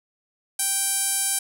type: tone with band-pass filter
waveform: sawtooth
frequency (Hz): 784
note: G5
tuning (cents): 0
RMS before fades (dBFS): -24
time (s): 0.59-1.39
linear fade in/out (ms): 5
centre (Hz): 10000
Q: 2.9
effects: none